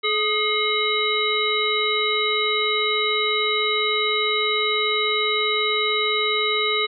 harmonic tone with a mistuned harmonic, 427.6 Hz, A4, 49 cents flat, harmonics 1 / 3 / 5 / 7 / 9, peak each -25 / -26 / -24 / -29 / -24 dBFS, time 0.03-6.87 s, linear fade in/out 20 ms, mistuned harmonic 3, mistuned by -53 cents, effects none

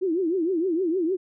sine tone with vibrato, 349.2 Hz, F4, in tune, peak -21 dBFS, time 0.01-1.17 s, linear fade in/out 20 ms, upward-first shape triangle, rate 6.5 Hz, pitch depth 220 cents each way, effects none

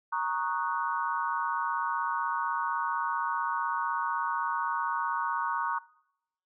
sine chord, D# minor seventh, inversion second, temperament equal, 932.3 / 1108.7 / 1244.5 / 1480 Hz, A#5 / C#6 / D#6 / F#6, 0 / 0 / 0 / 0 cents, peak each -31 / -32 / -36 / -36 dBFS, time 0.12-5.79 s, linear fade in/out 10 ms, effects noise-tail reverb RT60 0.8 s tail -22 dB re dry

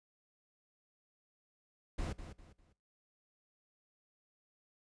brown noise with echo, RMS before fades -37 dBFS, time 1.98-2.13 s, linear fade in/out 10 ms, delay 200 ms, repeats 3, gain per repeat -10 dB, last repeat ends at 2.73 s, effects noise-tail reverb RT60 0.3 s tail -19 dB re dry + resampled to 22050 Hz

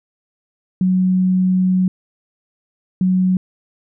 sine tone bursts at uneven times, 185 Hz, F#3, in tune, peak -12 dBFS, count 2, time 0.81-1.88 / 3.01-3.37 s, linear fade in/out 2 ms, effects none

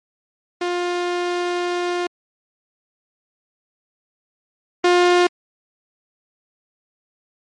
sawtooth tone pair in turn, 353.2 / 354.7 Hz, F4 / F4, +20 / +27 cents, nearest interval unison, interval 7 cents, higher second, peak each -16 / -8 dBFS, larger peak second, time 0.61-2.07 / 4.84-5.27 s, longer first, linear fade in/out 5 ms, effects low-pass 5000 Hz 12 dB/octave + MP3 48 kbps

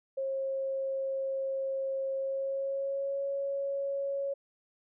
sine tone with pitch glide, 538 to 554.7 Hz, C5 to C#5, +48 to +1 cents, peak -30 dBFS, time 0.17-4.34 s, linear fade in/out 10 ms, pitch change +53 cents, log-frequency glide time 2.15-3.23 s, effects none

